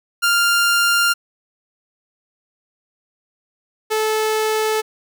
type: tone pair in turn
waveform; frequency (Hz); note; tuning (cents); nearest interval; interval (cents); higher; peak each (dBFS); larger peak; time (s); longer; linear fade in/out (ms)
sawtooth; 1396.9 / 434.8; F6 / A4; 0 / -21; octave + minor sixth; 2021; first; -10 / -13; first; 0.22-1.14 / 3.9-4.82; neither; 20
effects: none